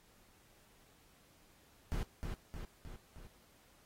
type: noise with echo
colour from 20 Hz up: brown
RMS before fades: -36 dBFS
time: 1.92-2.03 s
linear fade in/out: 0 ms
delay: 310 ms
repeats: 4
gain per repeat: -4 dB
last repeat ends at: 3.27 s
effects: pink hiss -67 dBFS RMS until 3.85 s + AAC 48 kbps